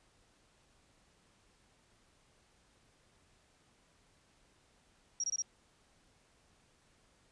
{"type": "tone bursts", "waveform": "sine", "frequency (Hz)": 5660, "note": "F8", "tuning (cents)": 22, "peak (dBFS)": -32, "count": 4, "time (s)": [5.2, 5.421], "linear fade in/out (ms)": 2, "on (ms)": 38, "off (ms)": 23, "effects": ["pink hiss -69 dBFS RMS until 7.31 s", "resampled to 22050 Hz"]}